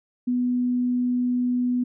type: tone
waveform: sine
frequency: 247.2 Hz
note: B3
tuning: 2 cents sharp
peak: -20 dBFS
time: 0.27-1.84 s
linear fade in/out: 10 ms
effects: none